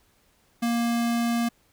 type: tone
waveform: square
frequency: 234.7 Hz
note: A#3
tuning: 12 cents sharp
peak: -23 dBFS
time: 0.62-1.49 s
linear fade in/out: 10 ms
effects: pink hiss -64 dBFS RMS until 1.72 s